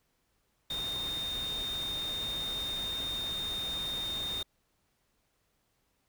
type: tone in noise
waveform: sine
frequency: 3660 Hz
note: A#7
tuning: 32 cents flat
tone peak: -33 dBFS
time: 0.7-4.43 s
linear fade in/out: 5 ms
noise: pink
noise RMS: -43 dBFS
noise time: 0.7-4.43 s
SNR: +7 dB
effects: pink hiss -75 dBFS RMS until 6.08 s